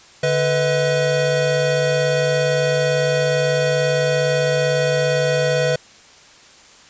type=tone cluster; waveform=square; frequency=146.3 / 496.6 / 636 Hz; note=D3 / B4 / D#5; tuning=-6 / +9 / +38 cents; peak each=-23 / -19 / -22 dBFS; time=0.23-5.76 s; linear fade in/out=5 ms; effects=white hiss -46 dBFS RMS until 6.89 s + resampled to 16000 Hz